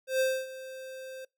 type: tone with ADSR envelope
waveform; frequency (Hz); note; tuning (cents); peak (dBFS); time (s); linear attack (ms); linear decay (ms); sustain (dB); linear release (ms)
square; 523.3; C5; 0; -24; 0.07-1.25; 130; 260; -17; 6
effects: noise-tail reverb RT60 0.2 s tail -24 dB re dry